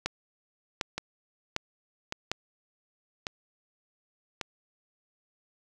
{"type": "two click trains", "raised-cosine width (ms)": 0.2, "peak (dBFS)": [-11, -15], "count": [4, 4], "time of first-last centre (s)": [[0.06, 2.316], [0.98, 4.412]], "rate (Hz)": [1.33, 0.874], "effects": []}